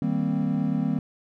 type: chord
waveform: triangle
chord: C minor seventh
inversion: first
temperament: equal with one note detuned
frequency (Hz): 157.83 / 196 / 233.1 / 261.6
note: Eb3 / G3 / Bb3 / C4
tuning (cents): +25 / 0 / 0 / 0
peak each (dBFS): -26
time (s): 0.02-0.99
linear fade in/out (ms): 2
effects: none